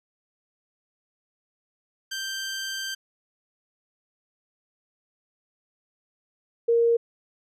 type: tone pair in turn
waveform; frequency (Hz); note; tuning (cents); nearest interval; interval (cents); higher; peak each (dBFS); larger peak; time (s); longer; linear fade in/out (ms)
15% pulse / sine; 1568 / 466.2; G6 / A#4; 0 / 0; octave + major sixth; 2100; first; -23 / -17; second; 2.11-2.95 / 6.68-6.97; first; 10
effects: resampled to 32000 Hz